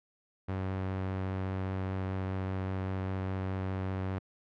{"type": "tone with vibrato", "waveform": "sawtooth", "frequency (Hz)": 94.7, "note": "F#2", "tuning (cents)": 41, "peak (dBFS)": -28, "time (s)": [0.48, 4.19], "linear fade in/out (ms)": 10, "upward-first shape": "triangle", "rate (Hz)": 5, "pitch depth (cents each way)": 9, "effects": ["low-pass 2000 Hz 12 dB/octave"]}